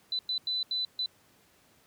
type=tone bursts at uneven times; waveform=sine; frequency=4000 Hz; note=B7; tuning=21 cents sharp; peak=-28 dBFS; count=5; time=0.12-0.19 / 0.29-0.38 / 0.47-0.63 / 0.71-0.85 / 0.99-1.06 s; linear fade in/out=2 ms; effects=pink hiss -63 dBFS RMS until 1.86 s + high-pass 100 Hz 12 dB/octave